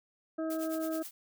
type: harmonic tone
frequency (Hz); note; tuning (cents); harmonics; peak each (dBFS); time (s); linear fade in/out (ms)
320; D#4; +49; 1 / 2 / 4 / 5; -33 / -36 / -46 / -52; 0.38-1.03; 10
type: noise with tremolo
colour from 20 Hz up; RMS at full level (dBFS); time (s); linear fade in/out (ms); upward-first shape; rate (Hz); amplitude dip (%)
blue; -42; 0.5-1.11; 2; triangle; 9.4; 95
effects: none